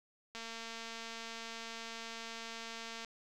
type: click train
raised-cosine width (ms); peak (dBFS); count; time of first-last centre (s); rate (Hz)
0.2; -28; 616; 0.35-3.047; 228
effects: none